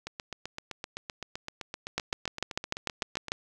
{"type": "two click trains", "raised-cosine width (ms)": 0.2, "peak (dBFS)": [-19, -11], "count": [26, 10], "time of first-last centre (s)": [[0.07, 3.283], [1.98, 3.319]], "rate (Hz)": [7.78, 6.72], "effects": []}